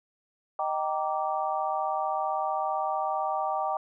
sine chord, Eb major seventh, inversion none, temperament just, 622.3 / 777.8 / 933.4 / 1166.7 Hz, Eb5 / G5 / Bb5 / D6, 0 / -14 / +2 / -12 cents, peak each -33 / -29 / -34 / -33 dBFS, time 0.59-3.77 s, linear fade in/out 2 ms, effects none

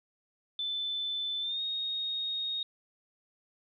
sine tone with pitch glide, 3520 to 3729 Hz, A7 to A#7, 0 to 0 cents, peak -31 dBFS, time 0.59-2.63 s, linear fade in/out 2 ms, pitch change +100 cents, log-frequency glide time 1.41-1.61 s, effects none

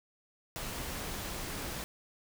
pink noise, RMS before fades -39 dBFS, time 0.56-1.84 s, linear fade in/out 0 ms, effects none

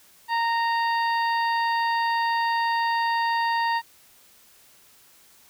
harmonic tone, 926 Hz, A#5, 12 cents flat, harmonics 1 / 2 / 3 / 4 / 5, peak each -22 / -28 / -37 / -40 / -37 dBFS, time 0.28-3.82 s, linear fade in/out 50 ms, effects white hiss -55 dBFS RMS until 5.49 s

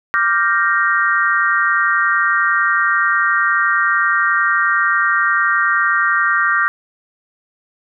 sine chord, G minor seventh, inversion second, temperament equal, 1174.7 / 1396.9 / 1568 / 1864.7 Hz, D6 / F6 / G6 / Bb6, 0 / 0 / 0 / 0 cents, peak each -18 dBFS, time 0.14-6.68 s, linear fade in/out 0 ms, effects none

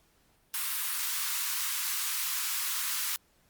white high-pass noise, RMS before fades -32 dBFS, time 0.54-3.16 s, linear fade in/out 0 ms, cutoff 970 Hz, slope 48 dB/octave, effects pink hiss -67 dBFS RMS until 3.49 s + Opus 48 kbps

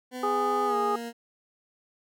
20% pulse tone with pitch glide, 252.2 to 234 Hz, B3 to A#3, +36 to +7 cents, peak -29 dBFS, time 0.11-1.13 s, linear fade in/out 50 ms, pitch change -129 cents, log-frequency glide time 0.66-0.76 s
harmonic tone, 412.5 Hz, G#4, 12 cents flat, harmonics 1 / 2 / 3, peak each -28 / -28 / -28 dBFS, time 0.23-0.96 s, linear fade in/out 5 ms
effects none

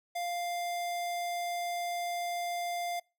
square tone, 698.5 Hz, F5, in tune, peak -33 dBFS, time 0.15-3 s, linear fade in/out 10 ms, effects noise-tail reverb RT60 0.3 s tail -26 dB re dry

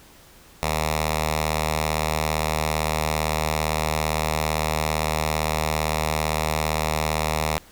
5% pulse tone with notch filter, 77.7 Hz, D#2, 2 cents flat, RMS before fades -24 dBFS, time 0.63-7.58 s, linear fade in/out 0 ms, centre 310 Hz, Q 0.73, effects pink hiss -50 dBFS RMS until 7.71 s

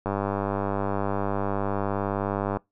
click train, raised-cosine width 1 ms, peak -13 dBFS, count 251, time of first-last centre 0.06-2.57 s, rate 99.6 Hz, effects noise-tail reverb RT60 0.2 s tail -24 dB re dry

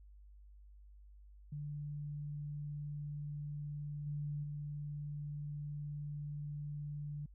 sine tone with level steps, 146.83 Hz, D3, in tune, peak -40 / -37 / -40 dBFS, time 1.52-7.26 s, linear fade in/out 5 ms, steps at 4.06 / 4.43 s, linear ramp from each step 10 ms, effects added 50 Hz sine -55 dBFS peak until 7.34 s

